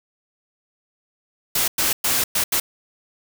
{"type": "noise bursts at uneven times", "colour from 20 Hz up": "white", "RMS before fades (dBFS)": -20, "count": 5, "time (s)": [[1.55, 1.68], [1.78, 1.93], [2.04, 2.24], [2.35, 2.44], [2.52, 2.6]], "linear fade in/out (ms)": 5, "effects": []}